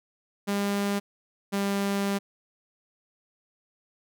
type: tone pair in turn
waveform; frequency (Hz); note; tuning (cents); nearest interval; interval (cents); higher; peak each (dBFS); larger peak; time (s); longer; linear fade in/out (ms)
sawtooth; 201.3 / 199.1; G3 / G3; +46 / +27; unison; 19; first; -21; neither; 0.47-1 / 1.52-2.19; second; 20
effects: none